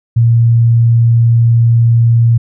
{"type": "tone", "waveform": "sine", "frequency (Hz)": 116.54, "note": "A#2", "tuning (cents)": 0, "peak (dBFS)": -5, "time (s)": [0.16, 2.38], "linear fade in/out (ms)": 10, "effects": []}